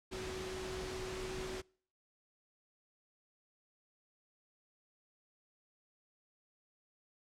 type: tone in noise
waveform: sine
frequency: 373.7 Hz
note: F#4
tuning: 17 cents sharp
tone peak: -42 dBFS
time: 0.11-1.62 s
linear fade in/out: 20 ms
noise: pink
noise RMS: -44 dBFS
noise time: 0.11-1.62 s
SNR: -1 dB
effects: noise-tail reverb RT60 0.5 s tail -26 dB re dry + low-pass 7000 Hz 12 dB/octave